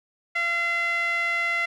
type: tone with band-pass filter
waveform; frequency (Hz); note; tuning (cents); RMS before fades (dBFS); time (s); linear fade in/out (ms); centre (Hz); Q
sawtooth; 684; F5; -36; -25; 0.35-1.66; 10; 2000; 4.5
effects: none